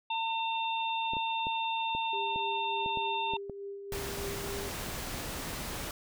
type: harmonic tone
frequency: 904 Hz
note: A5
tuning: 47 cents sharp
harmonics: 1 / 3 / 4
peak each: -31 / -37 / -38 dBFS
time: 0.1-3.37 s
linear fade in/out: 5 ms
type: clicks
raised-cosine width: 2 ms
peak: -27 dBFS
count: 9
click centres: 1.135 / 1.168 / 1.469 / 1.95 / 2.36 / 2.861 / 2.973 / 3.336 / 3.497 s
type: tone with tremolo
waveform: sine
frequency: 398.9 Hz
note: G4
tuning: 30 cents sharp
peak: -37 dBFS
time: 2.13-4.69 s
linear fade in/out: 2 ms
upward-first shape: sine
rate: 3.4 Hz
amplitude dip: 40%
type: noise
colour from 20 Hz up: pink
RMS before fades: -38 dBFS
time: 3.92-5.91 s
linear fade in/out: 2 ms
effects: none